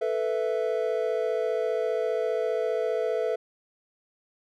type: chord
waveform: triangle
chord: A suspended second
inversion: none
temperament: just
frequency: 440 / 495 / 660 Hz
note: A4 / B4 / E5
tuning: 0 / +4 / +2 cents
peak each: -26 / -27 / -28 dBFS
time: 0.01-3.36 s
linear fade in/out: 10 ms
effects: none